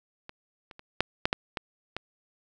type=clicks; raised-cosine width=0.3 ms; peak=-25 / -29 / -29 / -6 / -7 / -8 / -15 / -16 dBFS; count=8; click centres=0.294 / 0.712 / 0.794 / 1.006 / 1.255 / 1.329 / 1.572 / 1.966 s; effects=none